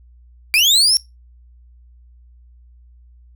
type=linear sweep; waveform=35% pulse; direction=up; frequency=2315 to 5588 Hz; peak=-9 dBFS; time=0.54-0.97 s; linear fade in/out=0 ms; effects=noise-tail reverb RT60 0.2 s tail -21 dB re dry + added 60 Hz sine -44 dBFS peak until 3.35 s